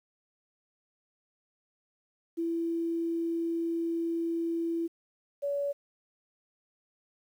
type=tone pair in turn; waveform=sine; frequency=333.8 / 567.9 Hz; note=E4 / C#5; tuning=+22 / +42 cents; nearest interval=major sixth; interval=920 cents; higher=second; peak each=-28 dBFS; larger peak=neither; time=2.37-4.88 / 5.42-5.73 s; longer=first; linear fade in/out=20 ms; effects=10-bit